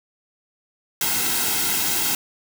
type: noise with comb filter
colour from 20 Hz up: white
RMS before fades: -22 dBFS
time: 1.01-2.15 s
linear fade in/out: 2 ms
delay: 1.7 ms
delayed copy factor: -0.7
effects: none